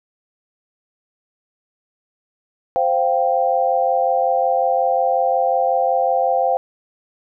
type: chord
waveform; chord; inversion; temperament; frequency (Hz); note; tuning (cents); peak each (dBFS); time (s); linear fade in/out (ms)
sine; C suspended fourth; none; equal; 523.3 / 698.5 / 784; C5 / F5 / G5; 0 / 0 / 0; -19; 2.76-6.57; 0
effects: none